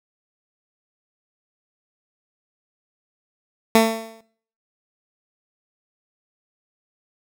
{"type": "tone with exponential decay", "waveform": "15% pulse", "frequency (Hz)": 224.2, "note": "A3", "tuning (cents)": 33, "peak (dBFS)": -3, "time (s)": [3.75, 4.21], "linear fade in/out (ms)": 2, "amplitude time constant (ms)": 100, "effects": ["noise-tail reverb RT60 0.5 s tail -17 dB re dry"]}